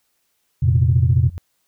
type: chord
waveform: sine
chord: F suspended fourth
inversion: none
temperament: equal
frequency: 87.31 / 116.54 / 130.81 Hz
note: F2 / Bb2 / C3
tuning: 0 / 0 / 0 cents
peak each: -16 dBFS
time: 0.62-1.3 s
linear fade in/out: 10 ms
type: tone with exponential growth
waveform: sine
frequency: 86.7 Hz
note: F2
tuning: 12 cents flat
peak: -23 dBFS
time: 1.18-1.38 s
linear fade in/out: 0 ms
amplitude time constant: 42 ms
effects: tanh soft clip ceiling -4 dBFS + white hiss -68 dBFS RMS until 1.67 s